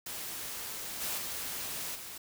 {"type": "noise with level steps", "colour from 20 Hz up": "white", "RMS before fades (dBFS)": [-40, -35, -38, -44], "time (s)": [0.06, 2.18], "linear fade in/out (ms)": 5, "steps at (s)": [1, 1.17, 1.94], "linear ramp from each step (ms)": 20, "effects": []}